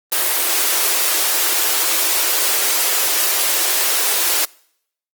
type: high-pass noise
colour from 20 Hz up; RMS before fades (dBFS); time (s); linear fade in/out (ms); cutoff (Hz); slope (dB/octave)
white; -17; 0.12-4.45; 0; 310; 96
effects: noise-tail reverb RT60 0.7 s tail -25 dB re dry + Opus 24 kbps